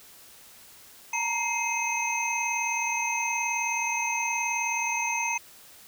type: tone cluster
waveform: sine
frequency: 901 / 940 / 2112 / 2551 / 6230 Hz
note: A5 / A#5 / C7 / D#7 / G8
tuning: +41 / +14 / +16 / +43 / -12 cents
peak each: -35 / -31 / -36 / -29 / -33 dBFS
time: 1.13-5.38 s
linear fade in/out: 5 ms
effects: white hiss -51 dBFS RMS until 5.87 s